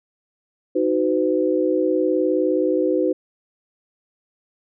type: tone cluster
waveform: sine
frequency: 311.6 / 370.9 / 506 Hz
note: D#4 / F#4 / B4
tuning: +3 / +4 / +42 cents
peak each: -21 dBFS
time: 0.75-3.13 s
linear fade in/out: 10 ms
effects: none